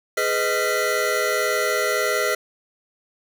square tone cluster, 418.3 / 500 / 624 / 1375 / 1987 Hz, G#4 / B4 / D#5 / F6 / B6, +12 / +21 / +5 / -27 / +10 cents, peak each -27 dBFS, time 0.17-2.35 s, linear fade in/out 5 ms, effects none

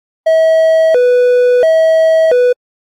triangle tone with vibrato, 564 Hz, C#5, 30 cents sharp, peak -4 dBFS, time 0.26-2.53 s, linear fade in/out 10 ms, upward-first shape square, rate 0.73 Hz, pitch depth 230 cents each way, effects AAC 64 kbps

